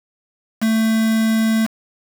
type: tone with quantisation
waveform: triangle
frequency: 222.2 Hz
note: A3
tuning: 17 cents sharp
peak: -12 dBFS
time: 0.61-1.67 s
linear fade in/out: 20 ms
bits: 4
effects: none